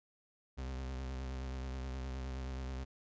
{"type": "tone with vibrato", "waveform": "40% pulse", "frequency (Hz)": 65.1, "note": "C2", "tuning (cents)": -8, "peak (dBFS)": -38, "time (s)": [0.57, 2.85], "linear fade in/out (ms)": 20, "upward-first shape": "sine", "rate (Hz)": 9.5, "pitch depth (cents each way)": 46, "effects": ["resampled to 16000 Hz"]}